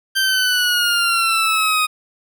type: exponential sweep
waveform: 20% pulse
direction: down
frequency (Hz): 1568 to 1244.5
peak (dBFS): -10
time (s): 0.15-1.87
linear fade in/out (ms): 20
effects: none